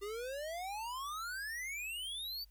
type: exponential sweep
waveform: square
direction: up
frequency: 393.3 to 4675 Hz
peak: -40 dBFS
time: 0.01-2.45 s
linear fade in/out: 20 ms
effects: added 50 Hz sine -59 dBFS peak until 2.5 s + white hiss -75 dBFS RMS until 2.5 s